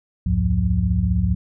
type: tone cluster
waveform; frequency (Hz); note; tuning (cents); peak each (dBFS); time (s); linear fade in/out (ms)
sine; 65.4 / 80.6 / 105.1 / 179.2; C2 / E2 / G#2 / F3; 0 / -38 / +21 / +45; -22; 0.26-1.35; 5
effects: none